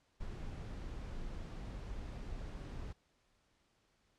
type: noise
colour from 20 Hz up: brown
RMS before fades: -44 dBFS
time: 0.2-2.93 s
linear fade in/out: 10 ms
effects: pink hiss -75 dBFS RMS until 4.18 s + low-pass 7000 Hz 12 dB/octave